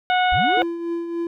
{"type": "harmonic tone", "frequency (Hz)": 732, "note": "F#5", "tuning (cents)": -19, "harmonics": [1, 2, 3, 4, 5], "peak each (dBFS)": [-17, -23, -27, -29, -31], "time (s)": [0.1, 0.62], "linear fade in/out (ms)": 0}
{"type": "linear sweep", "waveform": "triangle", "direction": "up", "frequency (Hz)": [39.21, 545], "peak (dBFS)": -22, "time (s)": [0.32, 0.63], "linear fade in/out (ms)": 0}
{"type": "tone with tremolo", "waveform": "triangle", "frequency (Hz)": 338.9, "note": "E4", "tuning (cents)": 48, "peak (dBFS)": -19, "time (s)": [0.57, 1.27], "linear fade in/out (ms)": 2, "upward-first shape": "triangle", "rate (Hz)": 3.5, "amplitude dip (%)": 55}
{"effects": []}